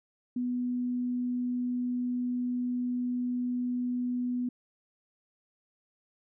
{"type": "tone", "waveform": "sine", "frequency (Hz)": 246.9, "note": "B3", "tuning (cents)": 0, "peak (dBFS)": -28, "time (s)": [0.36, 4.49], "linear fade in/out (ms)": 5, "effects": []}